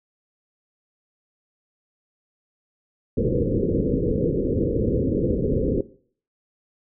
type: low-pass noise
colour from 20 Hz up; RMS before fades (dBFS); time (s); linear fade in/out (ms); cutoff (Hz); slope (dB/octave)
white; -22; 3.17-5.81; 5; 520; 96
effects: noise-tail reverb RT60 0.5 s tail -18 dB re dry